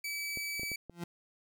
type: tone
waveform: sawtooth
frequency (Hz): 2296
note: D7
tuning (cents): -40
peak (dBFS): -32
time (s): 0.04-0.76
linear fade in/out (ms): 5
type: clicks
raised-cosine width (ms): 2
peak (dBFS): -31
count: 5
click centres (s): 0.373 / 0.596 / 0.633 / 0.717 / 0.897
type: tone with exponential growth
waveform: 30% pulse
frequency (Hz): 172.2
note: F3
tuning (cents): -24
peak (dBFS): -31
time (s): 0.9-1.04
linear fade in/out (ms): 5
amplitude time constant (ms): 30
effects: none